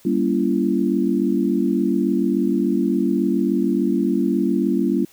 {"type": "chord", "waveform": "sine", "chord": "G diminished seventh", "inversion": "none", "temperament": "just", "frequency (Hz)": [196, 235.2, 282.2, 338.7], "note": ["G3", "Bb3", "Db4", "Fb4"], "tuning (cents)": [0, 16, 31, 47], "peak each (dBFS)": -22, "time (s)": [0.05, 5.05], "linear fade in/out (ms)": 5, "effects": ["white hiss -52 dBFS RMS until 5.12 s"]}